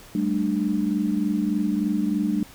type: tone cluster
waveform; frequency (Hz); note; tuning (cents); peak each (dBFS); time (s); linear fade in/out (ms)
sine; 195.2 / 218.5 / 297.6; G3 / A3 / D4; -7 / -12 / +23; -25; 0.15-2.43; 2
effects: pink hiss -47 dBFS RMS until 2.54 s